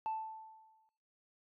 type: tone with exponential decay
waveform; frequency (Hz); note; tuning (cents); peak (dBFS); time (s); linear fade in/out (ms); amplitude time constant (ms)
sine; 880; A5; 0; -31; 0.06-0.89; 0; 180
effects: noise-tail reverb RT60 0.7 s tail -22 dB re dry + tanh soft clip ceiling -32 dBFS